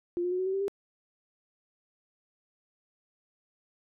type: tone with pitch steps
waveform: sine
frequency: 349.3 / 357.1 / 365 / 373.1 / 381.4 / 389.8 / 398.5 Hz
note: F4 / F4 / F#4 / F#4 / G4 / G4 / G4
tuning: 0 / +39 / -24 / +14 / -47 / -10 / +28 cents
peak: -27 dBFS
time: 0.17-0.681 s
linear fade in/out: 0 ms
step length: 73 ms
effects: none